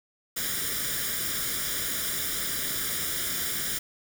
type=noise with comb filter; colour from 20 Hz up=white; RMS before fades=-30 dBFS; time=0.36-3.79 s; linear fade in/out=10 ms; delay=0.57 ms; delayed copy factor=+0.75; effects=none